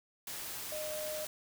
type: tone in noise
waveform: sine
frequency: 613 Hz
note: D#5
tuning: 26 cents flat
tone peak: -38 dBFS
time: 0.72-1.25 s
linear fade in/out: 2 ms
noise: white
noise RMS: -42 dBFS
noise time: 0.27-1.27 s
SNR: +1 dB
effects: none